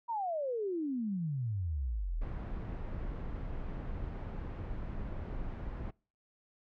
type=exponential sweep; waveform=sine; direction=down; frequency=966 to 34.51 Hz; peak=-32 dBFS; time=0.08-2.26 s; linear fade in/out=20 ms
type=noise; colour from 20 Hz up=brown; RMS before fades=-39 dBFS; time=2.21-5.91 s; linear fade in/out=10 ms
effects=noise-tail reverb RT60 0.4 s tail -26 dB re dry + low-pass 2000 Hz 12 dB/octave